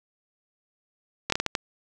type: slowing click train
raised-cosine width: 0.2 ms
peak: -7 dBFS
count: 6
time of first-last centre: 1.3-1.552 s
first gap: 23 ms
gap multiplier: 1.4
effects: none